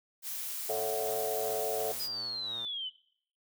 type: noise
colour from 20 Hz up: blue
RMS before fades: -38 dBFS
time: 0.22-2.09 s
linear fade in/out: 50 ms
type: chord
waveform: sine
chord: F# minor seventh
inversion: first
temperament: equal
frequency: 440 / 554.4 / 659.3 / 740 Hz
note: A4 / C#5 / E5 / F#5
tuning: 0 / 0 / 0 / 0 cents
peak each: -34 / -38 / -35 / -38 dBFS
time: 0.69-1.92 s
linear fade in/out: 5 ms
type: tone with tremolo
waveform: 5% pulse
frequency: 116.54 Hz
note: A#2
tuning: in tune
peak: -36 dBFS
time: 0.7-2.65 s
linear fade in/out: 0 ms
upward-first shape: triangle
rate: 2.8 Hz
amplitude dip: 50%
type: linear sweep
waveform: sine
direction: down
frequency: 5010 to 2960 Hz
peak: -34 dBFS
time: 1.99-2.9 s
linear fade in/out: 20 ms
effects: noise-tail reverb RT60 0.6 s tail -19 dB re dry